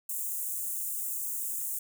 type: high-pass noise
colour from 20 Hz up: white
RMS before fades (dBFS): -34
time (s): 0.09-1.79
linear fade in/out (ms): 5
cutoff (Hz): 7100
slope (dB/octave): 48
effects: none